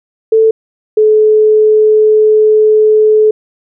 sine tone pair in turn, 443.2 / 430.1 Hz, A4 / A4, +13 / -39 cents, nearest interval minor second, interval 52 cents, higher first, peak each -4 dBFS, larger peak neither, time 0.32-0.51 / 0.97-3.31 s, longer second, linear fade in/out 5 ms, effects none

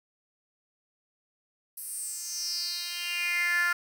10% pulse tone with high-pass filter sweep, 349.2 Hz, F4, in tune, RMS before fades -31 dBFS, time 1.77-3.73 s, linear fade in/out 5 ms, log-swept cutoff 11000 to 1500 Hz, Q 5.6, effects none

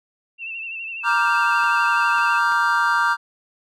sine tone with vibrato, 2689 Hz, E7, 34 cents sharp, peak -28 dBFS, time 0.38-2.42 s, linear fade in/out 50 ms, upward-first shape sine, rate 12 Hz, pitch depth 49 cents each way
triangle chord, G minor seventh, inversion first, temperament equal with one note detuned, 939.9 / 1174.7 / 1396.9 / 1568 Hz, Bb5 / D6 / F6 / G6, +14 / 0 / 0 / 0 cents, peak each -20 dBFS, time 1.03-3.17 s, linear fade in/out 50 ms
clicks, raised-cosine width 0.2 ms, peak -20 dBFS, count 3, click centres 1.64 / 2.184 / 2.521 s
effects none

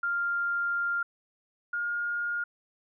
sine tone pair in turn, 1396.9 / 1420.5 Hz, F6 / F6, 0 / +29 cents, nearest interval unison, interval 29 cents, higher second, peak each -26 / -28 dBFS, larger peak first, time 0.03-1.03 / 1.73-2.44 s, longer first, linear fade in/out 5 ms, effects none

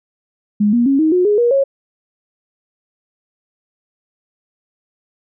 sine tone with pitch steps, 207.7 / 238.6 / 274.1 / 314.8 / 361.6 / 415.4 / 477.2 / 548.1 Hz, G#3 / A#3 / C#4 / D#4 / F#4 / G#4 / A#4 / C#5, 0 / +41 / -19 / +20 / -40 / 0 / +41 / -20 cents, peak -10 dBFS, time 0.6-1.64 s, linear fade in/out 10 ms, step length 130 ms, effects none

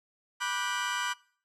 30% pulse chord, G major seventh, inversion first, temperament just, 980 / 1176 / 1470 / 1568 Hz, B5 / D6 / F#6 / G6, -14 / +2 / -12 / 0 cents, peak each -32 / -34 / -32 / -34 dBFS, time 0.4-1.14 s, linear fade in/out 20 ms, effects noise-tail reverb RT60 0.5 s tail -22 dB re dry + low-pass 8000 Hz 12 dB/octave

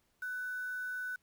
sine tone with quantisation, 1496 Hz, F#6, 19 cents sharp, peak -36 dBFS, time 0.22-1.16 s, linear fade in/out 5 ms, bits 9, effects pink hiss -75 dBFS RMS until 1.22 s

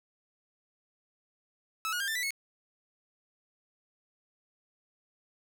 sawtooth tone with pitch steps, 1303 / 1445.8 / 1604.2 / 1780 / 1975 / 2191 Hz, E6 / F#6 / G6 / A6 / B6 / C#7, -20 / -40 / +40 / +20 / 0 / -21 cents, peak -27 dBFS, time 1.85-2.306 s, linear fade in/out 0 ms, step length 76 ms, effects none

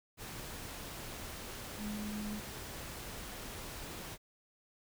sine tone in noise, 210 Hz, G#3, 19 cents sharp, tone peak -38 dBFS, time 1.77-2.42 s, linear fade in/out 50 ms, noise pink, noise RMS -45 dBFS, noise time 0.17-4.18 s, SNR +4 dB, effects none

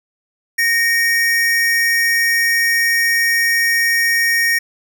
square tone pair together, 1857 / 2274 Hz, A#6 / C#7, -7 / +44 cents, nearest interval major third, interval 351 cents, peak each -14 / -23 dBFS, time 0.58-4.59 s, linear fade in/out 10 ms, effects none

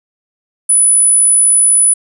sine tone, 9956 Hz, D#9, in tune, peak -6 dBFS, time 0.69-1.94 s, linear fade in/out 10 ms, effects none

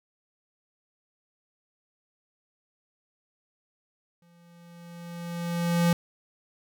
square tone with exponential growth, 171.4 Hz, F3, 32 cents flat, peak -19 dBFS, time 4.22-5.93 s, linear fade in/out 2 ms, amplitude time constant 370 ms, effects none

